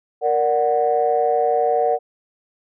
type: chord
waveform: sine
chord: Bb augmented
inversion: none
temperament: equal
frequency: 466.2 / 587.3 / 740 Hz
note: Bb4 / D5 / F#5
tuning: 0 / 0 / 0 cents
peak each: -19 / -21 / -18 dBFS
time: 0.21-1.99 s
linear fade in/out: 50 ms
effects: tanh soft clip ceiling -7 dBFS